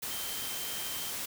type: tone in noise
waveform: sine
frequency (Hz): 3136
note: G7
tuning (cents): 0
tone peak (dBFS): -43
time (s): 0.1-1.11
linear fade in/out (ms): 10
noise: white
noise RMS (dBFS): -37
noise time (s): 0.02-1.26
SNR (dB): -9
effects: none